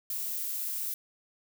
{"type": "noise", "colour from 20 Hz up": "violet", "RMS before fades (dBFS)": -34, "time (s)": [0.1, 0.94], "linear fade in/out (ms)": 2, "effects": []}